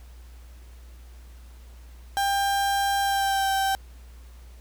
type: tone with pitch glide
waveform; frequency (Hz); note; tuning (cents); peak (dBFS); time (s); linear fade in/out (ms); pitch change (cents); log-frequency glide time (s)
35% pulse; 795 to 778.6; G5 to G5; +24 to -12; -20; 2.17-3.75; 0; -36; 3.01-3.51
effects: added 60 Hz sine -43 dBFS peak until 4.6 s + pink hiss -57 dBFS RMS until 4.6 s